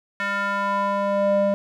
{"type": "tone with band-pass filter sweep", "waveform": "square", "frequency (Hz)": 200, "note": "G3", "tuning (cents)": 35, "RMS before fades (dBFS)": -22, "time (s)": [0.2, 1.54], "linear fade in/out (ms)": 0, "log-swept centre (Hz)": [1700, 500], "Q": 3, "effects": []}